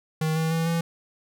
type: tone with pitch steps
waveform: square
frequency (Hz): 157.7 / 160.73 / 163.83 / 166.98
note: D#3 / E3 / E3 / E3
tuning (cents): +24 / -43 / -10 / +23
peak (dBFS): -23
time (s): 0.21-0.81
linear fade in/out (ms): 5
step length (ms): 150
effects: none